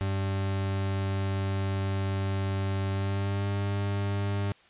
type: tone with pitch glide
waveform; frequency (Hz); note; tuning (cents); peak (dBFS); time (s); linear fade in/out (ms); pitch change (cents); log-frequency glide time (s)
40% pulse; 97.3 to 100.21; G2 to G2; -12 to +39; -26; 0.01-4.52; 0; +51; 2.9-3.49
effects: white hiss -58 dBFS RMS until 4.69 s + resampled to 8000 Hz